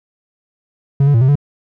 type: tone with pitch steps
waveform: triangle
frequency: 138.9 / 143.8 / 114.5 / 130.9 / 143.8 Hz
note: C#3 / D3 / A#2 / C3 / D3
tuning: +4 / -36 / -31 / +1 / -36 cents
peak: -6 dBFS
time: 1-1.355 s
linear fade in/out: 5 ms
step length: 71 ms
effects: none